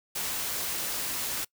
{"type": "noise", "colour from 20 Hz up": "white", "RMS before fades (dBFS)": -32, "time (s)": [0.15, 1.45], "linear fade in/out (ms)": 10, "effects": ["noise-tail reverb RT60 0.1 s tail -24 dB re dry"]}